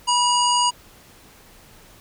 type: harmonic tone with a mistuned harmonic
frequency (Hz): 961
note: B5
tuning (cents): -48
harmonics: 1 / 3 / 5 / 7 / 9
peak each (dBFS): -18 / -23 / -25 / -26 / -28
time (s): 0.07-0.71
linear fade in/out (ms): 20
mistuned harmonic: 1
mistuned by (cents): +25
effects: pink hiss -49 dBFS RMS until 2 s